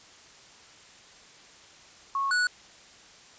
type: tone pair in turn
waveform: sine / square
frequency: 1099 / 1471.4 Hz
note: C#6 / F#6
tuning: -15 / -10 cents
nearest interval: perfect fourth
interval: 505 cents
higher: second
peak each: -25 / -23 dBFS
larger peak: second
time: 2.15-2.31 / 2.31-2.47 s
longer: neither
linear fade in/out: 2 ms
effects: white hiss -52 dBFS RMS until 3.38 s + resampled to 16000 Hz